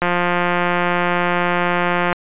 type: click train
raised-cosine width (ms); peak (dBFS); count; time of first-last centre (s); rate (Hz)
0.5; -3; 372; 0.02-2.128; 176
effects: resampled to 8000 Hz